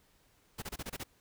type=noise bursts; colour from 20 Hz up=pink; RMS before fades=-40 dBFS; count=7; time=0.58-1.037 s; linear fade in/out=10 ms; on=43 ms; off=26 ms; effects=pink hiss -68 dBFS RMS until 1.2 s